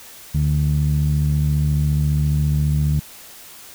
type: tone with low-pass filter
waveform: sawtooth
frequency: 74.6 Hz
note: D2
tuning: 28 cents sharp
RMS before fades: -18 dBFS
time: 0.34-3 s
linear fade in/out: 10 ms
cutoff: 160 Hz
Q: 3.7
effects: white hiss -41 dBFS RMS until 3.74 s